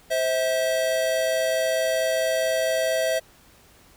square tone pair together, 523.5 / 648 Hz, C5 / E5, +1 / -30 cents, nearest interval major third, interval 369 cents, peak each -27 / -23 dBFS, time 0.1-3.2 s, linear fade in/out 20 ms, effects pink hiss -54 dBFS RMS until 3.96 s

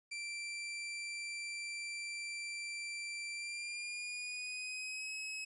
sawtooth tone with pitch glide, 2349 to 2562 Hz, D7 to E7, 0 to -50 cents, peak -37 dBFS, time 0.11-5.45 s, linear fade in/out 10 ms, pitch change +150 cents, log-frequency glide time 3.33-5.13 s, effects resampled to 24000 Hz + 12-bit

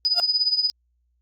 sine tone with tremolo, 4978 Hz, D#8, in tune, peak -15 dBFS, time 0.05-0.7 s, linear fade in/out 0 ms, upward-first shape triangle, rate 17 Hz, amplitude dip 85%
35% pulse tone with exponential growth, 698.5 Hz, F5, in tune, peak -20 dBFS, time 0.12-0.2 s, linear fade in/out 1 ms, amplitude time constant 16 ms
effects added 60 Hz sine -65 dBFS peak until 1.21 s + Opus 48 kbps

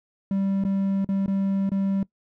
triangle tone with dropouts, 195.2 Hz, G3, 7 cents flat, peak -19 dBFS, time 0.31-2.03 s, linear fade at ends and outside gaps 2 ms, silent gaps 0.639-0.649 / 1.046-1.089 / 1.261-1.279 / 1.693-1.717 s, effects noise-tail reverb RT60 0.1 s tail -21 dB re dry

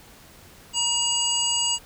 harmonic tone with a mistuned harmonic, 953 Hz, A#5, 38 cents sharp, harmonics 1 / 3 / 5 / 7 / 8, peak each -33 / -24 / -31 / -32 / -25 dBFS, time 0.73-1.79 s, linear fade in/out 50 ms, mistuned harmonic 8, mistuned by +38 cents, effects pink hiss -49 dBFS RMS until 1.85 s

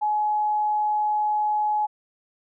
sine tone, 845 Hz, G#5, 30 cents sharp, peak -20 dBFS, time 0.01-1.87 s, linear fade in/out 20 ms, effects none

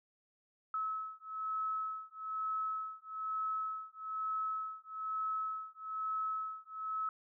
sine beating tone pair, 1293 / 1294.1 Hz, E6 / E6, -34 / -32 cents, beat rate 1.1 Hz, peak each -39 / -39 dBFS, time 0.74-7.09 s, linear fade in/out 2 ms, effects none

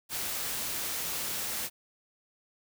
white noise, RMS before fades -34 dBFS, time 0.09-1.7 s, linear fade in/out 50 ms, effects none

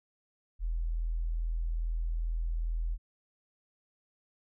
sine tone, 41.2 Hz, E1, in tune, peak -29 dBFS, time 0.59-2.98 s, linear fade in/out 50 ms, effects none

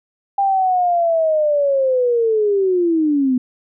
sine linear sweep, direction down, 799 to 246.9 Hz, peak -13 dBFS, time 0.38-3.38 s, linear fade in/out 5 ms, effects none

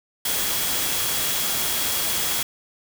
sine tone in noise, 3322 Hz, G#7, in tune, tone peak -33 dBFS, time 0.25-2.43 s, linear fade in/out 5 ms, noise white, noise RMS -24 dBFS, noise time 0.25-2.43 s, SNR -12 dB, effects none

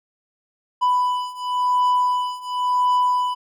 triangle beating tone pair, 993 / 993.94 Hz, B5 / B5, +9 / +11 cents, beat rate 0.94 Hz, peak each -20 / -18 dBFS, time 0.81-3.35 s, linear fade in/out 20 ms, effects none

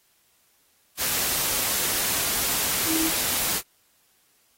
sine tone in noise, 321.4 Hz, E4, 44 cents flat, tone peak -25 dBFS, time 2.86-3.11 s, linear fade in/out 50 ms, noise white, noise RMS -25 dBFS, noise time 0.97-3.62 s, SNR -3 dB, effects white hiss -64 dBFS RMS until 4.57 s + AAC 48 kbps

